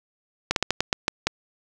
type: slowing click train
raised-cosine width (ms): 0.2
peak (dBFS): -3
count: 8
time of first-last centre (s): 0.51-1.27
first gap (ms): 52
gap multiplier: 1.24
effects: none